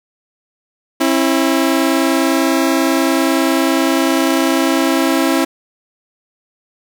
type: tone pair together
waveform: sawtooth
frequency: 269.7 / 329.6 Hz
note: C#4 / E4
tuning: -47 / 0 cents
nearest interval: minor third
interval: 347 cents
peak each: -11 dBFS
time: 1-5.45 s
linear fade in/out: 10 ms
effects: none